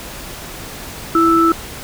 sine tone pair together, 331.1 / 1318.5 Hz, E4 / E6, +8 / 0 cents, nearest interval 2 octaves, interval 2392 cents, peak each -12 dBFS, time 1.15-1.52 s, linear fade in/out 2 ms, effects pink hiss -31 dBFS RMS until 1.83 s

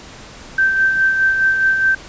sine tone with tremolo, 1558 Hz, G6, 11 cents flat, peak -10 dBFS, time 0.58-1.95 s, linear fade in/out 5 ms, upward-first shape sine, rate 4.8 Hz, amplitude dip 45%, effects pink hiss -37 dBFS RMS until 2.08 s + resampled to 16000 Hz

